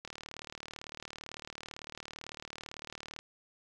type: click train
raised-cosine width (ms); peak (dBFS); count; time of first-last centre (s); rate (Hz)
0.2; -25; 120; 0.05-3.19; 37.9
effects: none